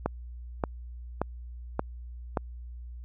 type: click train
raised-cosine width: 1 ms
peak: -12 dBFS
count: 5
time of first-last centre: 0.06-2.372 s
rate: 1.73 Hz
effects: added 60 Hz sine -39 dBFS peak until 3.04 s